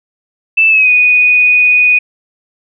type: tone with pitch glide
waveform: sine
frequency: 2642 to 2479 Hz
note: E7 to D#7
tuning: +3 to -7 cents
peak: -5 dBFS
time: 0.57-1.99 s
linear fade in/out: 10 ms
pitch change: -110 cents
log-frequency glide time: 0.69-0.9 s
effects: none